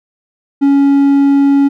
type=tone; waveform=triangle; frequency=279.2 Hz; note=C#4; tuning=13 cents sharp; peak=-4 dBFS; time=0.61-1.69 s; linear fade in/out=20 ms; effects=none